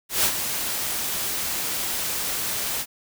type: noise with ADSR envelope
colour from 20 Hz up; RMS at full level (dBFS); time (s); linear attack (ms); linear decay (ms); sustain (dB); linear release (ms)
white; -19; 0.09-2.86; 150; 72; -8; 55
effects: none